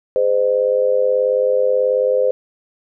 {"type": "tone with amplitude modulation", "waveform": "sine", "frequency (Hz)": 514, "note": "C5", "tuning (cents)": -31, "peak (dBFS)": -9, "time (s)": [0.16, 2.31], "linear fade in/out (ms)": 0, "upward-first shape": "sine", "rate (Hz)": 98.5, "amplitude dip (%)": 85, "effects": []}